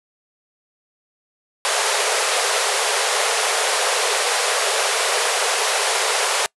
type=band-pass noise; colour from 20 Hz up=pink; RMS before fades=-20 dBFS; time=1.65-6.46 s; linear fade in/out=0 ms; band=410 to 11000 Hz; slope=96 dB/octave; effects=noise-tail reverb RT60 0.1 s tail -25 dB re dry